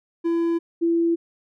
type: tone pair in turn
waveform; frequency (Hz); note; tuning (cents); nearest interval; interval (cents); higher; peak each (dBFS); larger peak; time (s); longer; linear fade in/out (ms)
triangle / sine; 335.9 / 335.9; E4 / E4; +33 / +33; unison; 0; neither; -17; neither; 0.24-0.59 / 0.81-1.16; neither; 20
effects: none